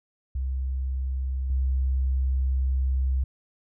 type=tone with level steps; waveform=sine; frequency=65.5 Hz; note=C2; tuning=2 cents sharp; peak=-25 / -21 dBFS; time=0.35-3.24 s; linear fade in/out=5 ms; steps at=1.5 s; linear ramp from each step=2 ms; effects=none